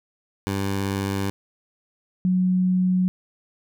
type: tone pair in turn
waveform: 15% pulse / sine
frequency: 98.3 / 183.59 Hz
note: G2 / F#3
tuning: +5 / -13 cents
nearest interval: major seventh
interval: 1082 cents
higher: second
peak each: -17 dBFS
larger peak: neither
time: 0.47-1.3 / 2.25-3.08 s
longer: neither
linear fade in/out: 0 ms
effects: none